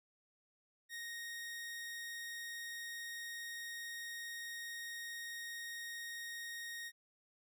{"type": "tone", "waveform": "sawtooth", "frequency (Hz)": 1864.7, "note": "A#6", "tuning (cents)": 0, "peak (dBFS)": -40, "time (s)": [0.89, 6.92], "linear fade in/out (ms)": 50, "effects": []}